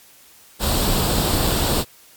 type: noise with comb filter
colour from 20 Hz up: pink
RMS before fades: -19 dBFS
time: 0.59-1.85 s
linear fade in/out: 50 ms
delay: 0.24 ms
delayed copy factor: +0.55
effects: white hiss -49 dBFS RMS until 2.16 s + MP3 96 kbps